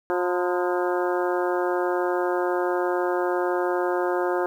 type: harmonic tone with a mistuned harmonic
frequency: 178.8 Hz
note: F3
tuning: 41 cents sharp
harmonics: 2 / 3 / 4 / 5 / 6 / 7 / 8 / 9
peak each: -24 / -28 / -30 / -32 / -34 / -35 / -36 / -37 dBFS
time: 0.1-4.46 s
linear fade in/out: 0 ms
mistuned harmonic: 6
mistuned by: -76 cents
effects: 9-bit